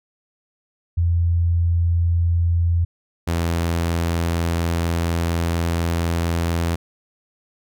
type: tone pair in turn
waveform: sine / sawtooth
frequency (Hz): 85.3 / 84.22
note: F2 / E2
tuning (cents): -40 / +38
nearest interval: unison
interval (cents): 22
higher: first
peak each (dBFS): -15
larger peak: neither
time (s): 0.97-2.85 / 3.27-6.76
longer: second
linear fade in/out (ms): 10
effects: none